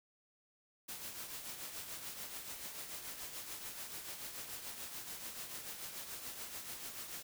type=noise with tremolo; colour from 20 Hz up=white; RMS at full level=-44 dBFS; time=0.88-7.23 s; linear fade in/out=10 ms; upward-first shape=triangle; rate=6.9 Hz; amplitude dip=55%; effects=none